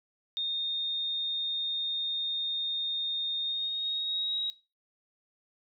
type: tone with pitch glide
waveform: sine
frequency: 3670 to 3815 Hz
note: A#7 to A#7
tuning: -28 to +39 cents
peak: -29 dBFS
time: 0.37-4.5 s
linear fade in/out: 0 ms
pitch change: +67 cents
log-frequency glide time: 3.4-4.39 s
effects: noise-tail reverb RT60 0.3 s tail -20 dB re dry